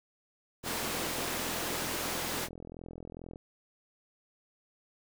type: high-pass noise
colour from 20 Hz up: pink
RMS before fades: -35 dBFS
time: 0.63-2.49 s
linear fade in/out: 50 ms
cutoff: 250 Hz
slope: 12 dB/octave
type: click train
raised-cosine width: 2 ms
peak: -31 dBFS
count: 116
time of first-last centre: 0.64-3.359 s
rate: 42.3 Hz
effects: none